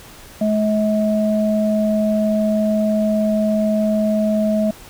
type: tone pair together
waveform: sine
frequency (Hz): 213.6 / 640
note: G#3 / D#5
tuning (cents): +49 / +49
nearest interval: octave + perfect fifth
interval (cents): 1900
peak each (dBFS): -16 / -19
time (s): 0.41-4.71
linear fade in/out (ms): 5
effects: pink hiss -41 dBFS RMS until 4.89 s